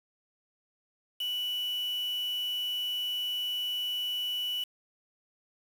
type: tone with quantisation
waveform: sine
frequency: 2960 Hz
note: F#7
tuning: in tune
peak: -30 dBFS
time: 1.2-4.64 s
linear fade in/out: 5 ms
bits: 7
effects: none